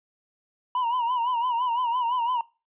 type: tone with vibrato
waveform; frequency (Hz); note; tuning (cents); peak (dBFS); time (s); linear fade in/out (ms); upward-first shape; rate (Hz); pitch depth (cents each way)
triangle; 968; B5; -35; -21; 0.75-2.41; 2; sine; 5.9; 90
effects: noise-tail reverb RT60 0.3 s tail -21 dB re dry + resampled to 8000 Hz